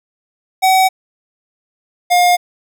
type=tone pair in turn; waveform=square; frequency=756 / 711.3 Hz; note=F#5 / F5; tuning=+37 / +32 cents; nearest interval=minor second; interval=105 cents; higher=first; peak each=-9 dBFS; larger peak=neither; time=0.62-0.89 / 2.1-2.37 s; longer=neither; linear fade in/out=20 ms; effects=none